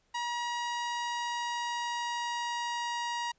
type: tone with pitch glide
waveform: sawtooth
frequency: 956 to 950.5 Hz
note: A#5 to A#5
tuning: +43 to +33 cents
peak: -28 dBFS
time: 0.14-3.32 s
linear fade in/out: 10 ms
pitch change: -10 cents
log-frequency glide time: 0.41-3.12 s
effects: pink hiss -72 dBFS RMS until 3.38 s + resampled to 16000 Hz